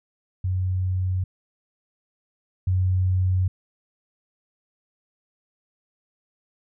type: tone pair in turn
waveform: sine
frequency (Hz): 92.5 / 92.5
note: F#2 / F#2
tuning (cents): 0 / 0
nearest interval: unison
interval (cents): 0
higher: neither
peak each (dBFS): -21 / -18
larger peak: second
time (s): 0.44-1.24 / 2.67-3.48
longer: second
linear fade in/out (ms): 5
effects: none